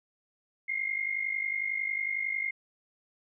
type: tone pair together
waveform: sine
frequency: 2093 / 2144 Hz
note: C7 / C7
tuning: 0 / +42 cents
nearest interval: unison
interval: 42 cents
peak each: -33 / -31 dBFS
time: 0.68-2.51 s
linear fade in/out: 10 ms
effects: none